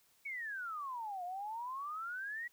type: exponential two-way sweep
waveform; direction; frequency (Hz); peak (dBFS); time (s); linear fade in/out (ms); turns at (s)
sine; down then up; 2274 to 698.5 to 1950; -39; 0.25-2.48; 10; 1.24
effects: white hiss -70 dBFS RMS until 2.52 s